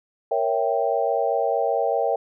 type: chord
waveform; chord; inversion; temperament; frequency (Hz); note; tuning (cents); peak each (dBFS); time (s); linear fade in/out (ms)
sine; A# diminished seventh; none; equal; 466.2 / 554.4 / 659.3 / 784; A#4 / C#5 / E5 / G5; 0 / 0 / 0 / 0; -25; 0.31-2.16; 5
effects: none